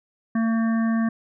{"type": "harmonic tone", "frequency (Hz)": 226.2, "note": "A3", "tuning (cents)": 48, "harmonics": [1, 3, 5, 7, 8], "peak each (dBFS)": [-19, -34, -35, -38, -37], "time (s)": [0.35, 1.09], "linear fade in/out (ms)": 5, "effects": []}